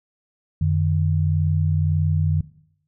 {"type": "tone pair together", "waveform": "sine", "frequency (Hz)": [90.7, 152.54], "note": ["F#2", "D#3"], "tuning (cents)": [-34, -34], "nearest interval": "major sixth", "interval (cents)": 900, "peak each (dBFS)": [-19, -20], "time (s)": [0.61, 2.41], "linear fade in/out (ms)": 5, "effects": ["noise-tail reverb RT60 0.7 s tail -18 dB re dry"]}